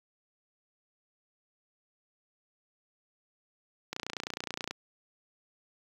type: click train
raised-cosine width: 0.2 ms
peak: -17 dBFS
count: 24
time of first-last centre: 3.93-4.71 s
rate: 29.5 Hz
effects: high-pass 80 Hz 12 dB/octave + 8-bit